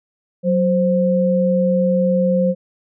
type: tone pair together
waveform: sine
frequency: 185.2 / 523.8 Hz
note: F#3 / C5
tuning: +2 / +2 cents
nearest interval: octave + tritone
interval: 1800 cents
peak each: -16 dBFS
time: 0.43-2.55 s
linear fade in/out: 50 ms
effects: none